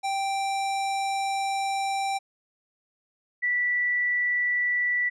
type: tone pair in turn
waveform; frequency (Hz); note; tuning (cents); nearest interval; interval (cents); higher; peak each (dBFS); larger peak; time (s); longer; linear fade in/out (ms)
square / sine; 784 / 1961.9; G5 / B6; 0 / -12; octave + major third; 1588; second; -26 / -22; second; 0.03-2.19 / 3.42-5.1; first; 20
effects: resampled to 22050 Hz